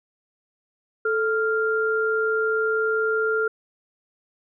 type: tone pair together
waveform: sine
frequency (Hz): 439.4 / 1395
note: A4 / F6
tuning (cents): -2 / -2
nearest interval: octave + minor sixth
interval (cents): 2000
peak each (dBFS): -22 / -23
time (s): 1.05-3.48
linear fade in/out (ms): 5
effects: none